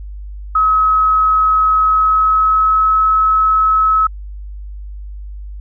sine tone with pitch glide, 1280 to 1291.1 Hz, D#6 to E6, +49 to -36 cents, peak -9 dBFS, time 0.55-4.07 s, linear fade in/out 5 ms, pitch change +15 cents, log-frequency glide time 1.85-3.03 s, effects added 50 Hz sine -26 dBFS peak until 5.6 s

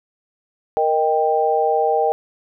sine chord, Eb major, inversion second, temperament equal with one note detuned, 466.2 / 622.3 / 788.5 Hz, Bb4 / Eb5 / G5, 0 / 0 / +10 cents, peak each -19 / -21 / -18 dBFS, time 0.77-2.12 s, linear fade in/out 0 ms, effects none

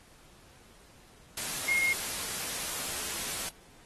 sine tone in noise, 2143 Hz, C7, 41 cents sharp, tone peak -25 dBFS, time 1.68-1.93 s, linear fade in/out 2 ms, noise white, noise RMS -35 dBFS, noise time 1.37-3.49 s, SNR +7 dB, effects pink hiss -58 dBFS RMS until 3.85 s + AAC 32 kbps

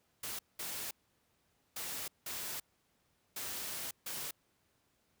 white noise bursts at uneven times, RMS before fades -41 dBFS, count 6, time 0.23-0.39 / 0.59-0.91 / 1.76-2.08 / 2.26-2.6 / 3.36-3.91 / 4.06-4.31 s, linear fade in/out 5 ms, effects pink hiss -75 dBFS RMS until 5.2 s + high-pass 60 Hz 12 dB/octave

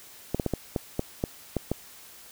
clicks, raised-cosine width 2 ms, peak -12 dBFS, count 9, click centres 0.346 / 0.398 / 0.463 / 0.537 / 0.762 / 0.994 / 1.239 / 1.567 / 1.716 s, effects white hiss -49 dBFS RMS until 2.31 s

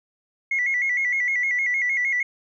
sine tone with vibrato, 2061 Hz, C7, 27 cents flat, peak -19 dBFS, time 0.51-2.23 s, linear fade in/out 5 ms, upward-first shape square, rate 6.5 Hz, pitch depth 79 cents each way, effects tanh soft clip ceiling -15 dBFS

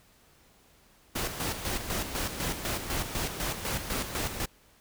pink noise with tremolo, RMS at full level -31 dBFS, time 1.15-4.46 s, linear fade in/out 10 ms, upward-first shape square, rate 4 Hz, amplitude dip 55%, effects pink hiss -61 dBFS RMS until 4.8 s

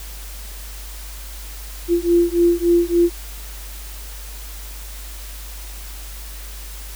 sine beating tone pair, 342.8 / 346.3 Hz, F4 / F4, -32 / -15 cents, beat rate 3.5 Hz, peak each -16 dBFS, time 1.88-3.1 s, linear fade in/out 50 ms, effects added 50 Hz sine -32 dBFS peak until 6.95 s + white hiss -38 dBFS RMS until 6.95 s

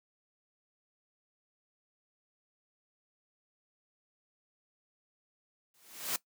white noise with exponential growth, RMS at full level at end -30 dBFS, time 5.74-6.16 s, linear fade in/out 2 ms, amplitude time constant 91 ms, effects noise-tail reverb RT60 0.1 s tail -19 dB re dry + high-pass 150 Hz 12 dB/octave

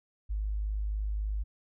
sine tone, 51.8 Hz, G#1, 4 cents flat, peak -29 dBFS, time 0.29-1.44 s, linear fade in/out 20 ms, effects none

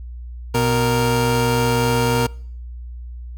25% pulse tone pair together, 123.47 / 467.1 Hz, B2 / A#4, 0 / +3 cents, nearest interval octave + major seventh, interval 2303 cents, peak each -15 dBFS, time 0.54-2.27 s, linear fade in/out 10 ms, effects noise-tail reverb RT60 0.6 s tail -25 dB re dry + added 60 Hz sine -30 dBFS peak until 3.37 s

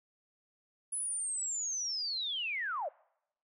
sine linear sweep, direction down, 10330 to 523.3 Hz, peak -33 dBFS, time 0.92-2.89 s, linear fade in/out 10 ms, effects noise-tail reverb RT60 0.8 s tail -24 dB re dry

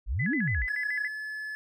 sine exponential two-way sweep, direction up then down, 42.39 to 333 to 42.39 Hz, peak -26 dBFS, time 0.06-0.67 s, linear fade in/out 50 ms, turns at 0.34 s
sine tone with vibrato, 1842 Hz, A#6, 21 cents flat, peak -29 dBFS, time 0.19-1.08 s, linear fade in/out 10 ms, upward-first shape square, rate 7 Hz, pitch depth 150 cents each way
triangle tone, 1721 Hz, A6, 39 cents flat, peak -32 dBFS, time 0.68-1.55 s, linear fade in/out 0 ms
effects none

